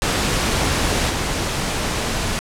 pink noise with level steps, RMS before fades -19 / -22 dBFS, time 0.02-2.39 s, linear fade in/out 0 ms, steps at 1.09 s, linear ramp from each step 20 ms, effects low-pass 9000 Hz 12 dB/octave

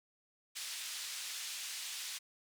pink band-pass noise, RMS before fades -43 dBFS, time 0.55-2.19 s, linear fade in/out 20 ms, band 3000 to 9100 Hz, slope 12 dB/octave, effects none

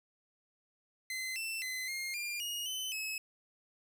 sawtooth tone with pitch steps, 2053 / 2672 / 2037 / 2129 / 2397 / 2873 / 3039 / 2578 Hz, C7 / E7 / C7 / C7 / D7 / F7 / F#7 / E7, -33 / +23 / -47 / +30 / +35 / +48 / +46 / -39 cents, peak -33 dBFS, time 1.1-3.18 s, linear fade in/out 2 ms, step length 260 ms, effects none

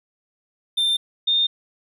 triangle / sine tone pair in turn, 3588 / 3640 Hz, A7 / A#7, +33 / -42 cents, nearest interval unison, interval 25 cents, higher second, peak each -16 dBFS, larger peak neither, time 0.77-0.97 / 1.27-1.47 s, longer neither, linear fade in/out 10 ms, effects none

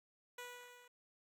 10% pulse tone with level ramp, 490 Hz, B4, 14 cents flat, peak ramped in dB -37 to -53 dBFS, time 0.38-0.88 s, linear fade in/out 5 ms, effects AAC 64 kbps

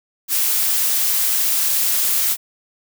blue noise, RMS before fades -18 dBFS, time 0.28-2.37 s, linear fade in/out 50 ms, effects none

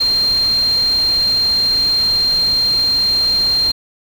sine tone in noise, 4186 Hz, C8, in tune, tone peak -12 dBFS, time 0-3.72 s, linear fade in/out 10 ms, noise pink, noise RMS -30 dBFS, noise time 0-3.72 s, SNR +15 dB, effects none

